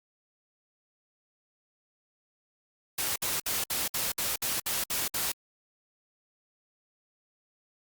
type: noise bursts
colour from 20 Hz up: white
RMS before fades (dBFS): -30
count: 10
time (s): 2.98-5.32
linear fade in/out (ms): 5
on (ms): 180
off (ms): 60
effects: Opus 48 kbps